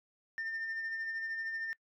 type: tone with tremolo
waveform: sine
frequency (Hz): 1804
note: A6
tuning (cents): +43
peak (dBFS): -32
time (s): 0.38-1.73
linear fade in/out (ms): 0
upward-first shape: sine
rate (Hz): 13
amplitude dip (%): 45
effects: noise-tail reverb RT60 0.1 s tail -24 dB re dry + tanh soft clip ceiling -33 dBFS